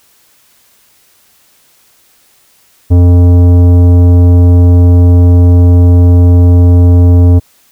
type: tone with tanh clipping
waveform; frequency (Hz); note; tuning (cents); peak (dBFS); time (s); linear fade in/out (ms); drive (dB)
triangle; 88; F2; +14; -3; 2.9-7.4; 20; 17
effects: white hiss -48 dBFS RMS until 7.71 s